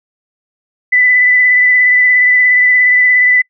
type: tone with vibrato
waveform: sine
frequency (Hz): 1994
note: B6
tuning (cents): +16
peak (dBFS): -6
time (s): 0.92-3.42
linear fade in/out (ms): 10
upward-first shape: triangle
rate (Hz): 17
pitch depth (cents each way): 21
effects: noise-tail reverb RT60 0.1 s tail -25 dB re dry